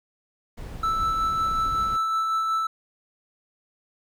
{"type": "noise", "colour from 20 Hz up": "brown", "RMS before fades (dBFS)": -35, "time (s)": [0.57, 1.97], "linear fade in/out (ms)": 10}
{"type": "tone with tremolo", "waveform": "triangle", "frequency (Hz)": 1318.5, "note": "E6", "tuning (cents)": 0, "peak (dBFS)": -19, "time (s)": [0.83, 2.67], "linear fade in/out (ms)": 5, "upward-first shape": "sine", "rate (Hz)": 5.4, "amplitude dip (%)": 25}
{"effects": []}